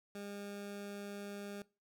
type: tone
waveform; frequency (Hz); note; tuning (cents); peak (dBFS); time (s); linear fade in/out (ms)
20% pulse; 202.4; G#3; -44; -39; 0.15-1.62; 2
effects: noise-tail reverb RT60 0.3 s tail -21 dB re dry